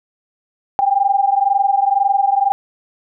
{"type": "tone pair together", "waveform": "sine", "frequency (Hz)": [784, 806], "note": ["G5", "G5"], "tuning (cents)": [0, 48], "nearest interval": "unison", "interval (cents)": 48, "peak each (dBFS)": -15, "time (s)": [0.79, 2.52], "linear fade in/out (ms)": 0, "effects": []}